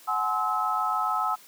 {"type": "tone cluster", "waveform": "sine", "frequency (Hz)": [739, 846, 1041, 1293], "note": ["F#5", "G#5", "C6", "E6"], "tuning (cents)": [-2, 32, -9, -34], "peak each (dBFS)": [-31, -30, -33, -26], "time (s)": [0.07, 1.36], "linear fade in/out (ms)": 20, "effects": ["white hiss -52 dBFS RMS until 1.47 s", "high-pass 200 Hz 12 dB/octave"]}